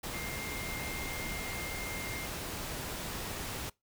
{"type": "tone in noise", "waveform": "sine", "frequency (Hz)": 2113, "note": "C7", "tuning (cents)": 16, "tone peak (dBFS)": -42, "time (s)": [0.13, 2.26], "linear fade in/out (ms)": 10, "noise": "pink", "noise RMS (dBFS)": -39, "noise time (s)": [0.03, 3.7], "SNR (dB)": -6, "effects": ["noise-tail reverb RT60 0.2 s tail -23 dB re dry"]}